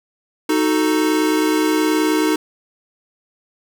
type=chord; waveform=square; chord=D# diminished; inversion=none; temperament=equal; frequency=311.1 / 370 / 440 Hz; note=D#4 / F#4 / A4; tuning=0 / 0 / 0 cents; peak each=-17 / -23 / -23 dBFS; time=0.49-2.36 s; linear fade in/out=5 ms; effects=none